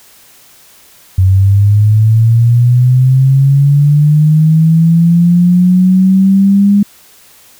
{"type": "linear sweep", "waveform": "sine", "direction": "up", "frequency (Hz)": [92.5, 203.8], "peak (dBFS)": -4, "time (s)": [1.18, 6.83], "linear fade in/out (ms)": 5, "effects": ["white hiss -42 dBFS RMS until 7.59 s"]}